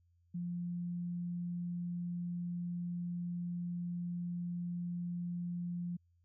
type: tone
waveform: sine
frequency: 174.61 Hz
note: F3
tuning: in tune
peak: -36 dBFS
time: 0.34-5.97 s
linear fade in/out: 10 ms
effects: added 86 Hz sine -68 dBFS peak until 6.24 s